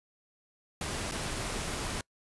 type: noise with dropouts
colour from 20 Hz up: pink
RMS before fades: -35 dBFS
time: 0.81-2.01 s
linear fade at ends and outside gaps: 2 ms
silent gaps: 1.113-1.119 s
effects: noise-tail reverb RT60 0.1 s tail -25 dB re dry + resampled to 24000 Hz